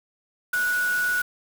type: tone in noise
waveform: sine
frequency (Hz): 1469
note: F#6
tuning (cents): -13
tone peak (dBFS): -21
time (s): 0.53-1.22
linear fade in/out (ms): 5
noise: white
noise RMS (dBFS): -35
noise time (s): 0.53-1.22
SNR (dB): +11
effects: none